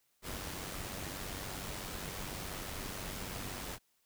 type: noise with amplitude modulation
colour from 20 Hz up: pink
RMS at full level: -40 dBFS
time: 0.22-3.79 s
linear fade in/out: 50 ms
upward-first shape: sine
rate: 95.9 Hz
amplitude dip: 45%
effects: white hiss -75 dBFS RMS until 4.05 s